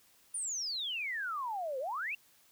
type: exponential two-way sweep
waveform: sine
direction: down then up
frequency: 9700 to 502 to 2801 Hz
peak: -34 dBFS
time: 0.34-2.15 s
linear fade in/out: 5 ms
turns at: 1.79 s
effects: white hiss -65 dBFS RMS until 2.51 s